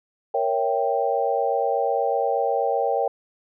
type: chord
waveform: sine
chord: A# diminished seventh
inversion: none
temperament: equal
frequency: 466.2 / 554.4 / 659.3 / 784 Hz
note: A#4 / C#5 / E5 / G5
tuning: 0 / 0 / 0 / 0 cents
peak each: -25 / -25 / -28 / -24 dBFS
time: 0.34-3.08 s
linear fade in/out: 5 ms
effects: none